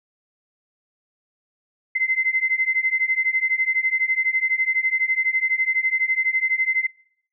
sine beating tone pair, 2058 / 2070 Hz, C7 / C7, -29 / -19 cents, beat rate 12 Hz, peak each -22 / -21 dBFS, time 1.95-6.87 s, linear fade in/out 10 ms, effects noise-tail reverb RT60 0.7 s tail -26 dB re dry

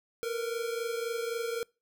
square tone pair together, 459.3 / 483.1 Hz, A#4 / B4, -26 / -38 cents, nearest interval minor second, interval 88 cents, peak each -33 / -38 dBFS, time 0.23-1.63 s, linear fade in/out 0 ms, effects noise-tail reverb RT60 0.3 s tail -26 dB re dry

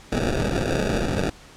white noise with sample-and-hold, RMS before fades -23 dBFS, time 0.12-1.3 s, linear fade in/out 5 ms, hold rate 1050 Hz, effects pink hiss -47 dBFS RMS until 1.56 s + low-pass 8000 Hz 12 dB/octave

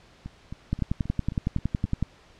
two click trains, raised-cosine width 5 ms, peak -23 / -12 dBFS, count 7 / 15, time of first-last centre 0.26-1.852 / 0.73-2.026 s, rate 3.77 / 10.8 Hz, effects pink hiss -55 dBFS RMS until 2.39 s + low-pass 5000 Hz 12 dB/octave

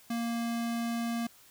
square tone, 233.1 Hz, A#3, in tune, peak -31 dBFS, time 0.1-1.27 s, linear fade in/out 5 ms, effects white hiss -58 dBFS RMS until 1.5 s

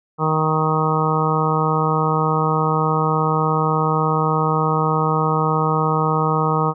harmonic tone, 156.6 Hz, D#3, 11 cents sharp, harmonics 1 / 2 / 3 / 4 / 5 / 6 / 7 / 8, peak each -20 / -28 / -23 / -32 / -25 / -25 / -24 / -23 dBFS, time 0.18-6.74 s, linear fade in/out 50 ms, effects none

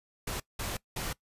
pink noise bursts at uneven times, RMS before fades -35 dBFS, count 3, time 0.27-0.4 / 0.59-0.77 / 0.96-1.13 s, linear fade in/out 5 ms, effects noise-tail reverb RT60 0.1 s tail -21 dB re dry + resampled to 32000 Hz

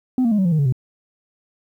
sine tone with pitch steps, 255 / 231.2 / 209.5 / 189.93 / 172.17 / 156.07 / 141.47 / 128.24 Hz, C4 / A#3 / G#3 / F#3 / F3 / D#3 / C#3 / C3, -44 / -14 / +15 / +46 / -24 / +6 / +36 / -34 cents, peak -12 dBFS, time 0.18-0.724 s, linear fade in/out 2 ms, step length 68 ms, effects tanh soft clip ceiling -13 dBFS + 9-bit

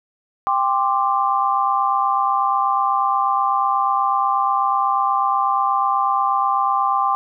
sine chord, G suspended fourth, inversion none, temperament equal with one note detuned, 793.1 / 1046.5 / 1174.7 Hz, G5 / C6 / D6, +20 / 0 / 0 cents, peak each -20 dBFS, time 0.47-7.15 s, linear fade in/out 0 ms, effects none

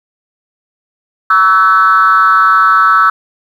sine tone with frequency modulation, 1318.5 Hz, E6, in tune, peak -4 dBFS, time 1.3-3.1 s, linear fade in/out 5 ms, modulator 188 Hz, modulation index 0.94, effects tanh soft clip ceiling 0 dBFS + 7-bit

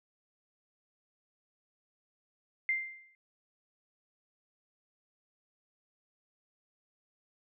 sine tone with exponential decay, 2093 Hz, C7, in tune, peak -25 dBFS, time 2.69-3.15 s, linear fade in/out 1 ms, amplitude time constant 99 ms, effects none

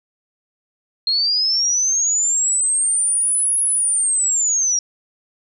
sine linear two-way sweep, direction up then down, 4186 to 10548 to 5620 Hz, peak -15 dBFS, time 1.07-4.79 s, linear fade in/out 2 ms, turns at 3.59 s, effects none

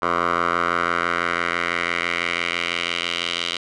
10% pulse tone with band-pass filter sweep, 86 Hz, F2, 26 cents flat, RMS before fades -23 dBFS, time 0.02-3.57 s, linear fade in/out 5 ms, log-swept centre 1100 to 3300 Hz, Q 2.4, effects resampled to 24000 Hz

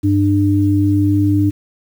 sine tone pair together, 99.9 / 299.4 Hz, G2 / D4, +33 / +33 cents, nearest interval octave + perfect fifth, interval 1900 cents, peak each -14 / -13 dBFS, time 0.03-1.51 s, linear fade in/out 20 ms, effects 7-bit

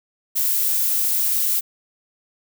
violet noise, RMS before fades -20 dBFS, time 0.35-1.61 s, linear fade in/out 20 ms, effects none

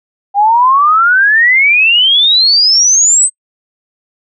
sine exponential sweep, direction up, 790 to 8350 Hz, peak -5 dBFS, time 0.34-3.3 s, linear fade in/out 50 ms, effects noise-tail reverb RT60 0.1 s tail -26 dB re dry

